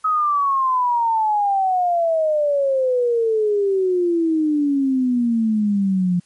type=exponential sweep; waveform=sine; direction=down; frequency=1280 to 174.61 Hz; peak=-15 dBFS; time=0.04-6.2 s; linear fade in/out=10 ms; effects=white hiss -58 dBFS RMS until 6.25 s + MP3 48 kbps